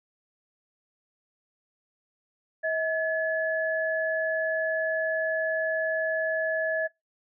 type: tone pair together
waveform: sine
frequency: 640 / 1708.6 Hz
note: D#5 / G#6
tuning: +49 / +49 cents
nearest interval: octave + perfect fourth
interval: 1700 cents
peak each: -27 dBFS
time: 2.63-6.88 s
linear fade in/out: 20 ms
effects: noise-tail reverb RT60 0.2 s tail -24 dB re dry